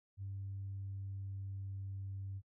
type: tone with pitch glide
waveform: sine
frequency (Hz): 98 to 97.38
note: G2 to G2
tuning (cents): 0 to -11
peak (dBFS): -40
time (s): 0.17-2.42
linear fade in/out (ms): 50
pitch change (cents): -11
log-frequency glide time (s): 0.46-1.91
effects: noise-tail reverb RT60 0.1 s tail -22 dB re dry + tanh soft clip ceiling -36 dBFS